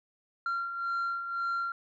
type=beating tone pair; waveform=sine; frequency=1376 / 1377.9 Hz; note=F6 / F6; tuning=-26 / -24 cents; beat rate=1.9 Hz; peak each=-36 / -29 dBFS; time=0.46-1.72 s; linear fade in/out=2 ms; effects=tanh soft clip ceiling -27 dBFS